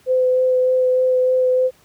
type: tone with vibrato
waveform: sine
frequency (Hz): 510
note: C5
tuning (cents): -44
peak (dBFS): -13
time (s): 0.06-1.71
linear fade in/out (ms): 50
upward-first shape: sine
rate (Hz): 3.3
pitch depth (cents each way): 10
effects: pink hiss -54 dBFS RMS until 1.84 s + high-pass 60 Hz 12 dB/octave